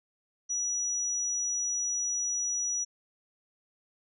sine tone, 5850 Hz, F#8, 21 cents flat, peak -28 dBFS, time 0.49-2.85 s, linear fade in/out 20 ms, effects none

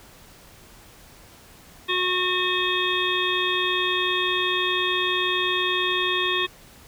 harmonic tone, 364.5 Hz, F#4, 26 cents flat, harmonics 1 / 3 / 5 / 7 / 9 / 10, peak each -28 / -28 / -28 / -28 / -28 / -28 dBFS, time 1.88-6.47 s, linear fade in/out 20 ms, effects pink hiss -49 dBFS RMS until 6.87 s

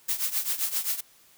blue noise with tremolo, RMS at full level -25 dBFS, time 0.08-1.01 s, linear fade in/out 10 ms, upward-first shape triangle, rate 7.6 Hz, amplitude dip 85%, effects white hiss -58 dBFS RMS until 1.37 s

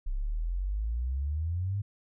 sine exponential sweep, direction up, 32.06 to 103.83 Hz, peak -28 dBFS, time 0.06-1.82 s, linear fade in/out 10 ms, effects none

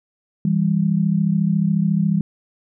sine tone pair together, 164.4 / 198.5 Hz, E3 / G3, -4 / +22 cents, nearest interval minor third, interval 326 cents, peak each -18 dBFS, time 0.45-2.21 s, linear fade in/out 2 ms, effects none

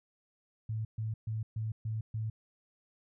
sine tone bursts, 110 Hz, A2, in tune, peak -32 dBFS, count 6, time 0.69-2.3 s, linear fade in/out 5 ms, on 160 ms, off 130 ms, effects none

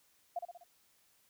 sine tone with echo, 698.5 Hz, F5, in tune, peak -33 dBFS, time 0.36-0.39 s, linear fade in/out 5 ms, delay 62 ms, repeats 4, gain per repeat -5 dB, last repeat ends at 0.638 s, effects white hiss -70 dBFS RMS until 1.29 s

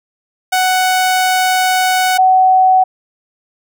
sawtooth / sine tone pair in turn, 743 / 749.9 Hz, F#5 / F#5, +7 / +23 cents, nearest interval unison, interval 16 cents, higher second, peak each -7 / -6 dBFS, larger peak second, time 0.52-2.18 / 2.18-2.84 s, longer first, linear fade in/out 10 ms, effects none

